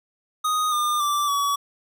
square tone with pitch steps, 1244.5 / 1207 / 1170.6 / 1135.3 Hz, D#6 / D6 / D6 / C#6, 0 / +47 / -6 / +41 cents, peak -21 dBFS, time 0.44-1.56 s, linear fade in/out 10 ms, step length 280 ms, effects none

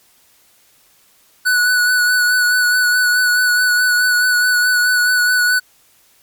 square tone with vibrato, 1480 Hz, F#6, in tune, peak -12 dBFS, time 1.45-5.6 s, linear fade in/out 20 ms, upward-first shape sine, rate 4.7 Hz, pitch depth 23 cents each way, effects white hiss -53 dBFS RMS until 6.22 s + MP3 96 kbps

